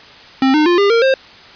square tone with pitch steps, 265.4 / 304.9 / 350.2 / 402.3 / 462.1 / 530.8 Hz, C4 / D#4 / F4 / G4 / A#4 / C5, +25 / -35 / +5 / +45 / -15 / +25 cents, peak -10 dBFS, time 0.42-1.14 s, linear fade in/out 2 ms, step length 120 ms, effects white hiss -39 dBFS RMS until 1.55 s + resampled to 11025 Hz

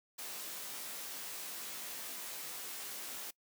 white noise with comb filter, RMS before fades -44 dBFS, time 0.18-3.31 s, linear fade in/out 10 ms, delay 18 ms, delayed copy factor +0.85, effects noise-tail reverb RT60 0.1 s tail -23 dB re dry + high-pass 200 Hz 12 dB/octave

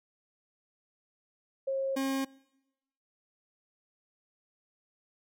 sine / 40% pulse tone pair in turn, 539 / 269.5 Hz, C#5 / C#4, -49 / -49 cents, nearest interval octave, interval 1200 cents, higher first, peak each -28 dBFS, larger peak neither, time 1.67-1.96 / 1.96-2.25 s, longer neither, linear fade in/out 10 ms, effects noise-tail reverb RT60 0.9 s tail -23 dB re dry

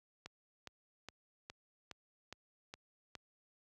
click train, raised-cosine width 0.2 ms, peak -29 dBFS, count 8, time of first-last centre 0.26-3.153 s, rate 2.42 Hz, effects high-pass 60 Hz 12 dB/octave

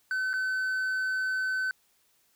triangle tone with dropouts, 1521 Hz, F#6, 47 cents sharp, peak -25 dBFS, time 0.11-1.71 s, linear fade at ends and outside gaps 1 ms, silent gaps 0.332-0.338 s, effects white hiss -68 dBFS RMS until 2.35 s

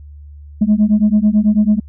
sine beating tone pair, 206.7 / 215.8 Hz, G#3 / A3, -8 / -33 cents, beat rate 9.1 Hz, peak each -11 dBFS, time 0.61-1.8 s, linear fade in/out 10 ms, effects tanh soft clip ceiling -5 dBFS + added 73 Hz sine -33 dBFS peak until 1.88 s

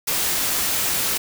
white noise, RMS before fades -22 dBFS, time 0.07-1.18 s, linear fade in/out 10 ms, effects none

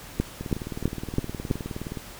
two click trains, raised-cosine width 3 ms, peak -9 / -19 dBFS, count 5 / 31, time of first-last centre 0.2-1.511 / 0.41-1.972 s, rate 3.05 / 19.2 Hz, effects pink hiss -43 dBFS RMS until 2.19 s

